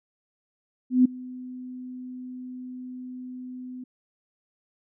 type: tone with ADSR envelope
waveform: sine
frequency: 252.7 Hz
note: B3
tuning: 40 cents sharp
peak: -12 dBFS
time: 0.9-3.84 s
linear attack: 150 ms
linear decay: 8 ms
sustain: -23 dB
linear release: 6 ms
effects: none